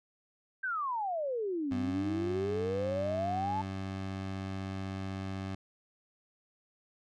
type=exponential two-way sweep; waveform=sine; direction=down then up; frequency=1600 to 246.9 to 886 Hz; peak=-31 dBFS; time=0.63-3.62 s; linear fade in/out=10 ms; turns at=1.76 s
type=tone; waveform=20% pulse; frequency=96 Hz; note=G2; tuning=36 cents flat; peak=-31 dBFS; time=1.71-5.55 s; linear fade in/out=5 ms
effects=low-pass 5000 Hz 12 dB/octave